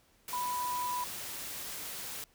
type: tone in noise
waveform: sine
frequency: 987.8 Hz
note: B5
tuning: in tune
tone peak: -32 dBFS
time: 0.33-1.04 s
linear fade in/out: 2 ms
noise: white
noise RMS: -41 dBFS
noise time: 0.28-2.24 s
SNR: +6 dB
effects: pink hiss -67 dBFS RMS until 2.34 s